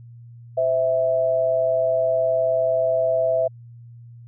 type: tone pair together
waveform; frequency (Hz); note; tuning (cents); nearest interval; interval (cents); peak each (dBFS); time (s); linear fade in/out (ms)
sine; 516 / 655; C5 / E5; -24 / -11; major third; 413; -24 / -18; 0.57-3.48; 10
effects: added 118 Hz sine -40 dBFS peak until 4.27 s